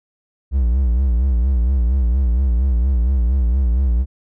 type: tone with vibrato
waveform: triangle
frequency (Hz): 62.5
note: B1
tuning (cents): +21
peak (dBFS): -11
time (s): 0.51-4.06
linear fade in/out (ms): 50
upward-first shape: sine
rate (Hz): 4.3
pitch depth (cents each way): 150
effects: none

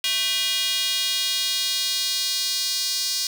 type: tone with high-pass filter sweep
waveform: square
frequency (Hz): 220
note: A3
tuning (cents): 0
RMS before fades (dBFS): -24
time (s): 0.04-3.27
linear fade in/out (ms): 2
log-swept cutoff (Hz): 3100 to 4700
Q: 2.8
effects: none

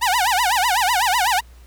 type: tone with vibrato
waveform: sawtooth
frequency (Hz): 849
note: G#5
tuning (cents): +38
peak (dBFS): -12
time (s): 0.01-1.41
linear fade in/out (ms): 20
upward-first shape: sine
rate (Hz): 8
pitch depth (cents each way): 290
effects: added 60 Hz sine -42 dBFS peak until 1.66 s + pink hiss -54 dBFS RMS until 1.66 s

